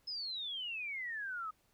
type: exponential sweep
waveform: sine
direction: down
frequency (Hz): 5190 to 1244.5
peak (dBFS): -38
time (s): 0.07-1.51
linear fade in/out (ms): 10
effects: pink hiss -73 dBFS RMS until 1.73 s